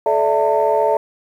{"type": "tone cluster", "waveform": "sine", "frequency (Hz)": [432.5, 586, 660, 902], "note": ["A4", "D5", "E5", "A5"], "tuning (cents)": [-30, -4, 2, 43], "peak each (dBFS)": -18, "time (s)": [0.06, 0.97], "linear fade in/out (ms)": 2, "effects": ["tanh soft clip ceiling -5 dBFS", "8-bit"]}